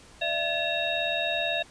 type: tone cluster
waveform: sine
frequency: 597 / 675 / 1718 / 2712 / 3750 Hz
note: D5 / E5 / A6 / E7 / A#7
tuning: +28 / +41 / -42 / +49 / +10 cents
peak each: -34 / -30 / -34 / -31 / -31 dBFS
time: 0.21-1.63 s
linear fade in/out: 10 ms
effects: pink hiss -52 dBFS RMS until 1.7 s + resampled to 22050 Hz